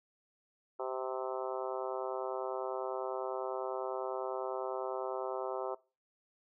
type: harmonic tone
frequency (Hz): 130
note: C3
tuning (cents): -11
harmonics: 3 / 4 / 5 / 6 / 7 / 8 / 9 / 10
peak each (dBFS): -40 / -41 / -42 / -44 / -44 / -47 / -50 / -48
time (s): 0.79-5.75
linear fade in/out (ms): 10
effects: noise-tail reverb RT60 0.3 s tail -20 dB re dry